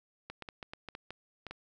clicks, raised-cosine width 0.3 ms, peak -26 dBFS, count 10, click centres 0.3 / 0.423 / 0.488 / 0.628 / 0.735 / 0.887 / 0.951 / 1.106 / 1.467 / 1.51 s, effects none

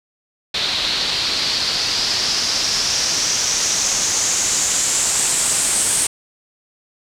white noise with low-pass filter sweep, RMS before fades -19 dBFS, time 0.54-6.07 s, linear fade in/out 5 ms, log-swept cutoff 3900 to 8700 Hz, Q 4.2, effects none

